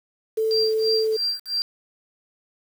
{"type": "tone with vibrato", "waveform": "sine", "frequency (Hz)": 440, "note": "A4", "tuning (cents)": 0, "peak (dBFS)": -19, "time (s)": [0.37, 1.17], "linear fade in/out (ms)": 10, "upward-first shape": "triangle", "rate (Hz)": 2.3, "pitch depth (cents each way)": 8}
{"type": "tone with tremolo", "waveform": "sine", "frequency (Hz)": 4728, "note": "D8", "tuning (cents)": 11, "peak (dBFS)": -20, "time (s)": [0.51, 1.62], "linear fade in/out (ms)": 0, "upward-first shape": "sine", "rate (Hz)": 3, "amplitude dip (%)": 100}
{"effects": ["7-bit"]}